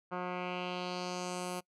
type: tone with low-pass filter sweep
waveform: 10% pulse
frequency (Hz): 180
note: F#3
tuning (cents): -47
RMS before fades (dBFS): -38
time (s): 0.11-1.61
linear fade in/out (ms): 20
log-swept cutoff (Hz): 1500 to 11000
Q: 2.3
effects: noise-tail reverb RT60 0.1 s tail -25 dB re dry